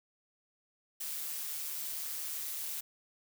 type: noise with amplitude modulation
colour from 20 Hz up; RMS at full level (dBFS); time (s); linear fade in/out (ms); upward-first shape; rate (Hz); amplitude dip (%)
blue; -37; 1-2.81; 10; sine; 152; 40
effects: none